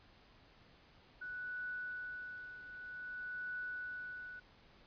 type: tone with tremolo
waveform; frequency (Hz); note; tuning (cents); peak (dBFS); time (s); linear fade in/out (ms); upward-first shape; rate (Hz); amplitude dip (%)
sine; 1480; F#6; 0; -39; 1.21-4.4; 10; triangle; 0.53; 70
effects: pink hiss -64 dBFS RMS until 4.86 s + resampled to 11025 Hz